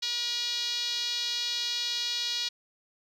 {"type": "tone with band-pass filter", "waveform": "5% pulse", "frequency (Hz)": 479.8, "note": "A#4", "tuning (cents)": 50, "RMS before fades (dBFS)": -31, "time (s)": [0.02, 2.49], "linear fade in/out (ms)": 10, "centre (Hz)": 4100, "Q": 2.8, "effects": []}